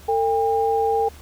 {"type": "tone pair together", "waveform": "sine", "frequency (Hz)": [450.5, 802.7], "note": ["A4", "G5"], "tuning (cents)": [41, 41], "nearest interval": "minor seventh", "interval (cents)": 1000, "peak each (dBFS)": -20, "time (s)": [0.08, 1.09], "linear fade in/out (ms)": 10, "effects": ["added 73 Hz sine -43 dBFS peak until 1.21 s", "pink hiss -47 dBFS RMS until 1.21 s"]}